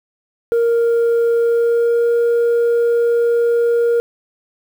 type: tone with pitch glide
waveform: sine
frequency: 466.2 to 470.3 Hz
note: A#4 to A#4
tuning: 0 to +15 cents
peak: -9 dBFS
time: 0.52-4 s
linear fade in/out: 0 ms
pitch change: +15 cents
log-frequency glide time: 1.39-2.11 s
effects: tanh soft clip ceiling -11 dBFS + 7-bit